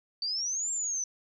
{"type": "exponential two-way sweep", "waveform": "sine", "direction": "up then down", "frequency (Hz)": [4562, 7459, 5980], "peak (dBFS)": -29, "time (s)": [0.22, 1.04], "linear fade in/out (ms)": 2, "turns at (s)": 0.71, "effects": []}